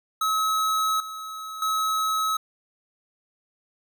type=tone with level steps; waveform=square; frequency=1285 Hz; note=E6; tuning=45 cents flat; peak=-22 / -34 / -23 dBFS; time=0.21-2.37 s; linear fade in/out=5 ms; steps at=1 / 1.62 s; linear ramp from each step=2 ms; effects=none